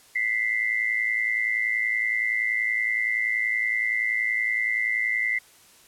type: tone pair together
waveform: sine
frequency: 1982.4 / 2093 Hz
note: B6 / C7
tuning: +6 / 0 cents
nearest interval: minor second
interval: 94 cents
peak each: -25 dBFS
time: 0.15-5.39 s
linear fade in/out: 10 ms
effects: white hiss -54 dBFS RMS until 5.87 s + low-pass 12000 Hz 12 dB/octave